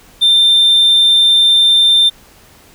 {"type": "tone", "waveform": "triangle", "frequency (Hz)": 3585, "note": "A7", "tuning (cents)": 32, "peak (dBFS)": -4, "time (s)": [0.21, 2.1], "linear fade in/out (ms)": 20, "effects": ["tanh soft clip ceiling -1 dBFS", "pink hiss -44 dBFS RMS until 2.74 s"]}